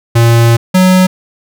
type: tone pair in turn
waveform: square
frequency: 116.54 / 185 Hz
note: A#2 / F#3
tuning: 0 / 0 cents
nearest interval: minor sixth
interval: 800 cents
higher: second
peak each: -5 dBFS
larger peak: neither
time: 0.15-0.57 / 0.74-1.07 s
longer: first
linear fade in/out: 10 ms
effects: none